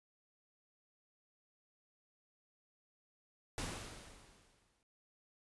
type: noise with exponential decay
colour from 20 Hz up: pink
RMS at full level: -40 dBFS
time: 3.58-4.83 s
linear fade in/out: 1 ms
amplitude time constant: 270 ms
effects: resampled to 24000 Hz